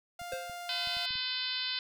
sawtooth tone, 701 Hz, F5, 6 cents sharp, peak -36 dBFS, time 0.19-1.06 s, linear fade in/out 5 ms
clicks, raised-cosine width 5 ms, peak -40 dBFS, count 7, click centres 0.216 / 0.334 / 0.497 / 0.873 / 0.969 / 1.107 / 1.155 s
square tone with exponential decay, 523.3 Hz, C5, in tune, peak -34 dBFS, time 0.32-0.67 s, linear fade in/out 2 ms, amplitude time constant 74 ms
harmonic tone, 508 Hz, B4, 49 cents sharp, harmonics 2 / 3 / 4 / 5 / 6 / 7 / 8 / 9 / 10, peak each -50 / -43 / -45 / -42 / -39 / -38 / -38 / -41 / -43 dBFS, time 0.69-1.79 s, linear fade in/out 2 ms
effects none

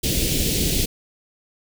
pink band-stop noise, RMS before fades -21 dBFS, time 0.03-0.86 s, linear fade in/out 10 ms, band 470 to 2700 Hz, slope 24 dB/octave, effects none

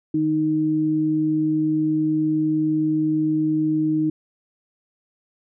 sine tone pair together, 153.23 / 311.1 Hz, D#3 / D#4, -26 / 0 cents, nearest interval octave, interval 1226 cents, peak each -27 / -18 dBFS, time 0.14-4.1 s, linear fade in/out 5 ms, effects none

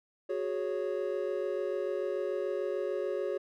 triangle chord, F# suspended second, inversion none, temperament equal with one note detuned, 368.5 / 415.3 / 554.4 Hz, F#4 / G#4 / C#5, -7 / 0 / 0 cents, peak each -33 dBFS, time 0.29-3.38 s, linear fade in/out 10 ms, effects none

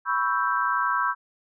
sine chord, C# half-diminished seventh, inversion third, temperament equal, 987.8 / 1108.7 / 1318.5 / 1568 Hz, B5 / C#6 / E6 / G6, 0 / 0 / 0 / 0 cents, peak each -27 dBFS, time 0.05-1.15 s, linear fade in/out 50 ms, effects none

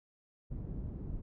pink low-pass noise, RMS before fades -40 dBFS, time 0.5-1.22 s, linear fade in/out 20 ms, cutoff 220 Hz, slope 12 dB/octave, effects none

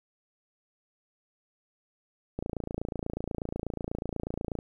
click train, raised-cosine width 2 ms, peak -19 dBFS, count 63, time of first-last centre 2.39-4.589 s, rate 28.2 Hz, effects 10-bit

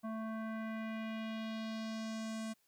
square tone with low-pass filter sweep, 221.3 Hz, A3, 10 cents sharp, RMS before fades -41 dBFS, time 0.03-2.54 s, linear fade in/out 20 ms, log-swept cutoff 1100 to 8800 Hz, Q 1.8, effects white hiss -75 dBFS RMS until 2.67 s

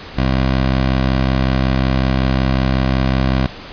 15% pulse tone, 65.41 Hz, C2, in tune, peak -7 dBFS, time 0.17-3.47 s, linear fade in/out 10 ms, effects pink hiss -33 dBFS RMS until 3.72 s + resampled to 11025 Hz

